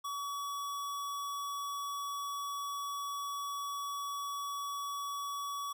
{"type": "tone", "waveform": "square", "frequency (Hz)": 1134, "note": "C#6", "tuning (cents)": 39, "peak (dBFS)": -37, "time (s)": [0.04, 5.73], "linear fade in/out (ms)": 10, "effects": []}